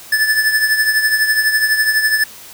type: tone with tremolo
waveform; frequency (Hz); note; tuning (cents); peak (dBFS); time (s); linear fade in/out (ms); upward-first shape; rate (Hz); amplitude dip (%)
square; 1744; A6; -16; -10; 0.12-2.24; 5; triangle; 12; 65
effects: white hiss -37 dBFS RMS until 2.53 s